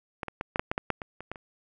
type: clicks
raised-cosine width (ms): 0.5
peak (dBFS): -17 / -20 / -16 / -13 / -9 / -12 / -13 / -10 / -21 / -25 / -20 / -28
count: 12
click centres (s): 0.232 / 0.283 / 0.411 / 0.559 / 0.595 / 0.715 / 0.779 / 0.903 / 1.018 / 1.206 / 1.316 / 1.358
effects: none